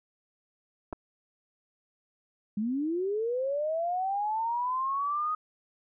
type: clicks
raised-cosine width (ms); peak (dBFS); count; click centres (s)
1; -23; 2; 0.927 / 0.93
type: linear sweep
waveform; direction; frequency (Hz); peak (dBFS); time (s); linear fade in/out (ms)
sine; up; 199.9 to 1255; -27; 2.57-5.35; 5
effects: none